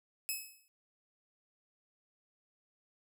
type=tone with exponential decay; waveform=5% pulse; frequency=2579 Hz; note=E7; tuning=39 cents flat; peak=-23 dBFS; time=0.29-0.68 s; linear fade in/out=0 ms; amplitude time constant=83 ms; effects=none